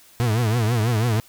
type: tone with vibrato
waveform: 40% pulse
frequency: 114.1 Hz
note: A#2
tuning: 37 cents flat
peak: -17 dBFS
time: 0.2-1.2 s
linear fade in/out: 0 ms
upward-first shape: triangle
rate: 6.1 Hz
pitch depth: 170 cents each way
effects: white hiss -51 dBFS RMS until 1.28 s